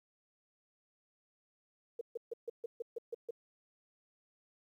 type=tone bursts; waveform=sine; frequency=466.2 Hz; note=A#4; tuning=in tune; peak=-36 dBFS; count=9; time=1.99-3.308 s; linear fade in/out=5 ms; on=22 ms; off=140 ms; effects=12-bit